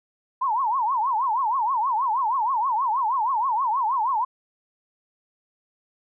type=tone with vibrato; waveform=sine; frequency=966 Hz; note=B5; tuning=39 cents flat; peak=-20 dBFS; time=0.41-4.25 s; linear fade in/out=10 ms; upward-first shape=triangle; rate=6.3 Hz; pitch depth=270 cents each way; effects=none